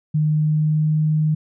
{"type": "tone with pitch glide", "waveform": "sine", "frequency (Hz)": [153, 154.42], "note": ["D#3", "D#3"], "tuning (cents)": [-29, -13], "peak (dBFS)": -15, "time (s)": [0.14, 1.35], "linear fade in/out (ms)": 10, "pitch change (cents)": 16, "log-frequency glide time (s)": [0.35, 0.97], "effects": []}